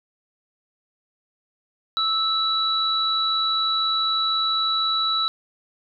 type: tone pair together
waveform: sine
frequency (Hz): 1310 / 3926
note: E6 / B7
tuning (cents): -11 / -11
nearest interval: octave + perfect fifth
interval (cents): 1900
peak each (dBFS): -24 / -21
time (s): 1.97-5.28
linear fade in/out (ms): 0
effects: none